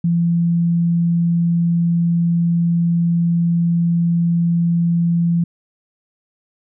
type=tone; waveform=sine; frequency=170 Hz; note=F3; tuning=46 cents flat; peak=-13 dBFS; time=0.04-5.44 s; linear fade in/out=5 ms; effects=none